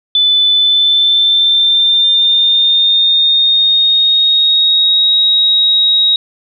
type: tone with pitch glide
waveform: sine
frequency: 3501 to 3796 Hz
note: A7 to A#7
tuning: -9 to +31 cents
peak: -7 dBFS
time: 0.15-6.16 s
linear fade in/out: 2 ms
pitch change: +140 cents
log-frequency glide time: 0.5-5.13 s
effects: none